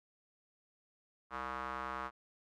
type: tone with band-pass filter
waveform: square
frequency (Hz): 65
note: C2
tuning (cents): -11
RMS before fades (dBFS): -41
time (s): 1.3-2.11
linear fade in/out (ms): 50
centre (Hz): 1200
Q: 3.2
effects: none